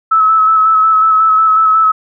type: tone with vibrato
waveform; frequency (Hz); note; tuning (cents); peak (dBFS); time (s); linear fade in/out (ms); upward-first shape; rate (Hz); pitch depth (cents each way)
sine; 1298; E6; -27; -6; 0.11-1.92; 10; square; 5.5; 19
effects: none